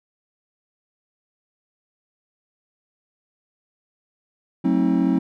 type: chord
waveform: triangle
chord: F# diminished seventh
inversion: none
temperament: just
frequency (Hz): 185 / 222 / 266.4 / 319.7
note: F#3 / A3 / C4 / Eb4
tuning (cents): 0 / +16 / +31 / +47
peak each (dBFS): -20 / -23 / -18 / -21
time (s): 4.64-5.19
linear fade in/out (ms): 10
effects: none